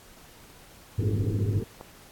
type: tone with tremolo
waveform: sine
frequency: 103.1 Hz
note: G#2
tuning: 12 cents flat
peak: -21 dBFS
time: 0.98-1.6 s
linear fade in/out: 5 ms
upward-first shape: sine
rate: 14 Hz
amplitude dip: 70%
type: low-pass noise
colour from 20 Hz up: white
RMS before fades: -32 dBFS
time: 0.99-1.64 s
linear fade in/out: 5 ms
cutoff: 460 Hz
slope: 96 dB/octave
type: click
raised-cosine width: 1 ms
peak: -26 dBFS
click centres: 1.811 s
effects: pink hiss -52 dBFS RMS until 2.11 s + AAC 64 kbps